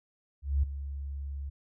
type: tone with ADSR envelope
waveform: sine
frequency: 69.8 Hz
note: C#2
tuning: 13 cents sharp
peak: -21 dBFS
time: 0.42-1.5 s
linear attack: 210 ms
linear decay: 9 ms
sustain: -13 dB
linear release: 13 ms
effects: none